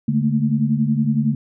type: tone cluster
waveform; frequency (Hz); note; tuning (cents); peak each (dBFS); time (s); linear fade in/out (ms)
sine; 143.8 / 217.2 / 228; D3 / A3 / A#3; -36 / -22 / -38; -20; 0.08-1.35; 5
effects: none